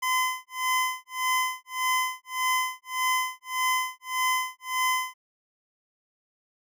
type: tone with tremolo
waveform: 25% pulse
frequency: 1023 Hz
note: C6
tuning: 39 cents flat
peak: -18 dBFS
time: 0.02-5.14 s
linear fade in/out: 10 ms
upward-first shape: sine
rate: 1.7 Hz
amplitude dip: 100%
effects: none